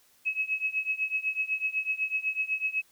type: tone with tremolo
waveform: sine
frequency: 2568 Hz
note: E7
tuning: 46 cents flat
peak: -23 dBFS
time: 0.25-2.82 s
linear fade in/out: 20 ms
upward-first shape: triangle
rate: 8 Hz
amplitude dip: 95%
effects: white hiss -63 dBFS RMS until 2.91 s